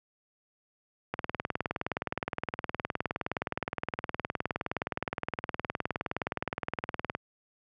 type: click train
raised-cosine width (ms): 0.5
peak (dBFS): -15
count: 117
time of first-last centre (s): 1.14-7.15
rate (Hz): 19.3
effects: high-pass 80 Hz 12 dB/octave